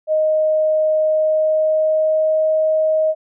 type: tone with pitch glide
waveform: sine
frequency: 622.3 to 627.7 Hz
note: D#5 to D#5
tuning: 0 to +15 cents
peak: -13 dBFS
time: 0.07-3.15 s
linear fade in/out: 50 ms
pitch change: +15 cents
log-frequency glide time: 0.99-2.49 s
effects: none